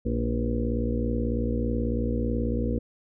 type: harmonic tone with a mistuned harmonic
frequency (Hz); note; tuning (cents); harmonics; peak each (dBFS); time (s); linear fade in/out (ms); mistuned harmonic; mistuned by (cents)
58.27; A#1; 0; 1 / 2 / 4 / 5 / 6 / 7 / 8 / 9; -28 / -32 / -29 / -34 / -38 / -39 / -33 / -42; 0.05-2.79; 10; 8; +55
effects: none